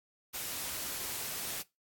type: noise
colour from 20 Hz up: white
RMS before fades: -38 dBFS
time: 0.33-1.63 s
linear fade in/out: 20 ms
effects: noise-tail reverb RT60 0.2 s tail -20 dB re dry + AAC 64 kbps